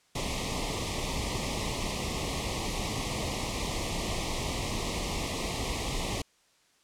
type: band-stop noise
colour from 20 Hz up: pink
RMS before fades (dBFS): -32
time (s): 0.15-6.22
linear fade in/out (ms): 5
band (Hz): 1200 to 1900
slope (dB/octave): 96
effects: white hiss -66 dBFS RMS until 6.83 s + low-pass 8000 Hz 12 dB/octave